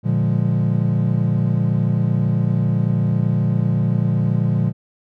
triangle chord, Bb dominant seventh, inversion none, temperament equal, 116.54 / 146.83 / 174.61 / 207.7 Hz, Bb2 / D3 / F3 / Ab3, 0 / 0 / 0 / 0 cents, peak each -17 / -19 / -19 / -23 dBFS, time 0.03-4.73 s, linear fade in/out 50 ms, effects none

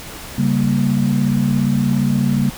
sine chord, G diminished, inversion second, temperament equal, 138.59 / 196 / 233.1 Hz, Db3 / G3 / Bb3, 0 / 0 / 0 cents, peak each -18 dBFS, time 0.38-2.5 s, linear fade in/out 5 ms, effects pink hiss -33 dBFS RMS until 2.57 s

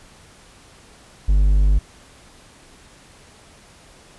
triangle tone, 49.98 Hz, G1, 34 cents sharp, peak -10 dBFS, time 1.28-1.79 s, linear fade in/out 10 ms, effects pink hiss -48 dBFS RMS until 4.18 s + resampled to 24000 Hz

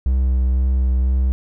triangle tone with vibrato, 64.1 Hz, C2, 35 cents flat, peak -12 dBFS, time 0.06-1.32 s, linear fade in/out 0 ms, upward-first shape sine, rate 2 Hz, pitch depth 18 cents each way, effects none

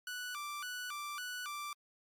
sawtooth tone with vibrato, 1318.5 Hz, E6, in tune, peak -36 dBFS, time 0.07-1.73 s, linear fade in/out 2 ms, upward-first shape square, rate 1.8 Hz, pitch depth 200 cents each way, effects MP3 96 kbps

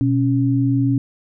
sine tone pair together, 123 / 276.1 Hz, B2 / C#4, -7 / -7 cents, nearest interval octave + major second, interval 1400 cents, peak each -17 dBFS, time 0.01-0.98 s, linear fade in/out 0 ms, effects none

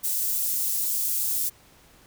white high-pass noise, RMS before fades -26 dBFS, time 0.03-1.5 s, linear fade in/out 20 ms, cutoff 8300 Hz, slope 12 dB/octave, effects pink hiss -55 dBFS RMS until 2.06 s

